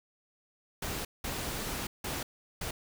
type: noise bursts at uneven times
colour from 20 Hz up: pink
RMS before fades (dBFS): -36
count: 4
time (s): 0.82-1.05 / 1.24-1.87 / 2.04-2.23 / 2.61-2.71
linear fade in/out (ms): 5
effects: none